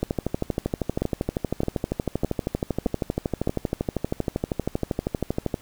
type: two click trains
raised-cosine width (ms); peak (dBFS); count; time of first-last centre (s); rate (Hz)
2; -9 / -10; 5 / 71; 1.02-3.474 / 0.03-5.542; 1.63 / 12.7
effects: pink hiss -51 dBFS RMS until 5.61 s